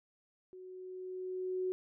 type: tone with level ramp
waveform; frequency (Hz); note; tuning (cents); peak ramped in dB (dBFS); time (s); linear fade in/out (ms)
sine; 370; F#4; 0; -48 to -31; 0.53-1.72; 0
effects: none